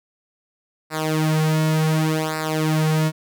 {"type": "tone with flanger", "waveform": "sawtooth", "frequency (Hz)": 156.7, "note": "D#3", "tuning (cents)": 13, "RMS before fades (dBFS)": -20, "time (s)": [0.9, 3.12], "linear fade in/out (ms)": 50, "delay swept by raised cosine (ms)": [0.31, 3.91], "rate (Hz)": 0.68, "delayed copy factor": -0.85, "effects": []}